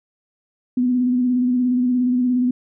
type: tone with vibrato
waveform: sine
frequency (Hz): 249.1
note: B3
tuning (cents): +15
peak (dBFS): -15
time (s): 0.77-2.51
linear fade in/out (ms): 5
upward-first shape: square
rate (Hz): 17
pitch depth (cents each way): 27
effects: none